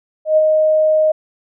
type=tone with ADSR envelope; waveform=sine; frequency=622.3 Hz; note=D#5; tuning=in tune; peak=-7 dBFS; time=0.25-1.12 s; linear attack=120 ms; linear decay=32 ms; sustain=-3 dB; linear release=8 ms; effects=none